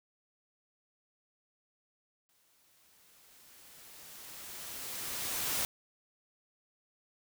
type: noise with exponential growth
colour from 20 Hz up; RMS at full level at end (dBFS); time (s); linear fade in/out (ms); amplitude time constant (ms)
white; -32; 2.29-5.65; 0; 730
effects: none